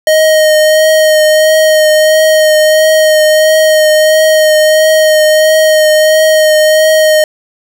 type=tone with vibrato; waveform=square; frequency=622.3 Hz; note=D#5; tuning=in tune; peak=-5 dBFS; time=0.07-7.24 s; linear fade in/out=2 ms; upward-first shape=triangle; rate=1.5 Hz; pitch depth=20 cents each way; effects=none